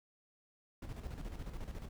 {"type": "noise with tremolo", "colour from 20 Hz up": "brown", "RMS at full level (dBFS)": -42, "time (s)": [0.82, 1.89], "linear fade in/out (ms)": 5, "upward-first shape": "square", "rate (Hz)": 14, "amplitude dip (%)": 55, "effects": []}